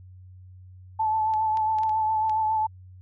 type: tone with vibrato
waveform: sine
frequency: 872 Hz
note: A5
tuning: 16 cents flat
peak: -21 dBFS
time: 0.99-2.67 s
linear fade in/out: 10 ms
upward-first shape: sine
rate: 7.3 Hz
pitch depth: 25 cents each way
type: clicks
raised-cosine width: 0.2 ms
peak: -27 / -24 / -26 / -26 / -29 / -25 dBFS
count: 6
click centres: 1.338 / 1.572 / 1.786 / 1.834 / 1.894 / 2.296 s
effects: added 92 Hz sine -44 dBFS peak until 3.01 s